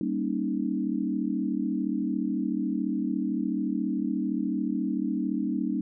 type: chord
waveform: sine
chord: Eb dominant seventh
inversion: first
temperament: equal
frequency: 196 / 233.1 / 277.2 / 311.1 Hz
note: G3 / Bb3 / Db4 / Eb4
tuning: 0 / 0 / 0 / 0 cents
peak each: -31 dBFS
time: 0.01-5.81 s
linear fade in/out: 2 ms
effects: none